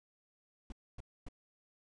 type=noise bursts; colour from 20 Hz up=brown; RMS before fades=-44 dBFS; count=3; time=0.7-1.286 s; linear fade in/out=2 ms; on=22 ms; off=260 ms; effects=resampled to 22050 Hz